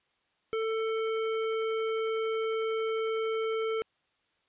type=tone; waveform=square; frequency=444.5 Hz; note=A4; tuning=18 cents sharp; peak=-29 dBFS; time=0.53-3.82 s; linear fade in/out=0 ms; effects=white hiss -73 dBFS RMS until 4.48 s + resampled to 8000 Hz